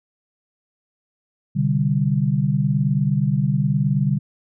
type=chord; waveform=sine; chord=C suspended second; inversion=none; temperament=equal with one note detuned; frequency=127.83 / 146.83 / 196 Hz; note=C3 / D3 / G3; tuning=-40 / 0 / 0 cents; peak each=-22 / -19 / -22 dBFS; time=1.55-4.19 s; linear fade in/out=20 ms; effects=none